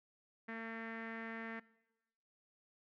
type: tone with low-pass filter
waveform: sawtooth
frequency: 226.2 Hz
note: A3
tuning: 48 cents sharp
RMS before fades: -45 dBFS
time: 0.48-1.6 s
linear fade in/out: 10 ms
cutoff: 1900 Hz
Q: 5.6
effects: noise-tail reverb RT60 1.0 s tail -21 dB re dry